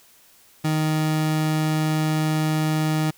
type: tone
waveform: 30% pulse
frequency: 155.56 Hz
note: D#3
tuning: in tune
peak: -17 dBFS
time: 0.64-3.11 s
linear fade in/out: 10 ms
effects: white hiss -54 dBFS RMS until 3.17 s